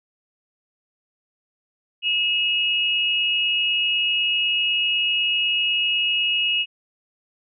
sine tone pair together, 2612 / 2884 Hz, E7 / F#7, -17 / -45 cents, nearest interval major second, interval 172 cents, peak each -23 / -20 dBFS, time 2.02-6.66 s, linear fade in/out 50 ms, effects none

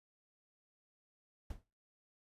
brown noise with exponential decay, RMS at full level -39 dBFS, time 1.5-1.64 s, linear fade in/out 5 ms, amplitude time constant 30 ms, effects noise-tail reverb RT60 0.3 s tail -19 dB re dry + resampled to 32000 Hz

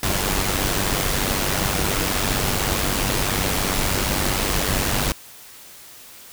pink noise with amplitude modulation, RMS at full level -19 dBFS, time 0.03-5.12 s, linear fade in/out 2 ms, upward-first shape sine, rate 97.1 Hz, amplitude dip 60%, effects white hiss -43 dBFS RMS until 6.32 s

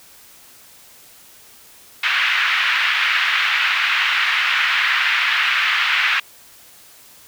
white band-pass noise, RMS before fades -18 dBFS, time 2.03-6.2 s, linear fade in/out 5 ms, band 1300 to 2800 Hz, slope 24 dB/octave, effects white hiss -46 dBFS RMS until 7.27 s

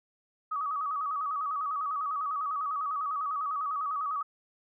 sine tone with vibrato, 1200 Hz, D6, 37 cents sharp, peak -29 dBFS, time 0.51-4.23 s, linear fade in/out 10 ms, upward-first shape square, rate 10 Hz, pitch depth 86 cents each way, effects none

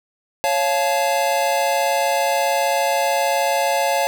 square chord, Db augmented, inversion none, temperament just, 554.4 / 693 / 866.2 Hz, Db5 / F5 / A5, 0 / -14 / -27 cents, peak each -22 dBFS, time 0.44-4.07 s, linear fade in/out 0 ms, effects none

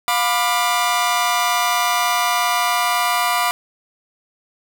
sawtooth chord, B diminished, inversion second, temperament just, 711.2 / 987.8 / 1185.3 Hz, F5 / B5 / D6, +31 / 0 / +16 cents, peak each -17 dBFS, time 0.08-3.51 s, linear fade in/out 0 ms, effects none

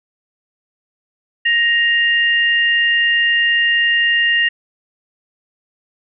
sine tone pair together, 1871.9 / 2803 Hz, A#6 / F7, +7 / +6 cents, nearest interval perfect fifth, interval 699 cents, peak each -13 / -17 dBFS, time 1.45-4.49 s, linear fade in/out 10 ms, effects none

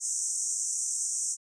white band-pass noise, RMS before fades -31 dBFS, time 0-1.37 s, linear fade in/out 50 ms, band 5800 to 8900 Hz, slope 96 dB/octave, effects resampled to 22050 Hz

